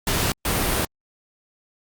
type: noise bursts at uneven times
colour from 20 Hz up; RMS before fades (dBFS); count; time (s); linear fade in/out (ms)
pink; -22; 2; 0.07-0.32 / 0.45-0.85; 2
effects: Opus 48 kbps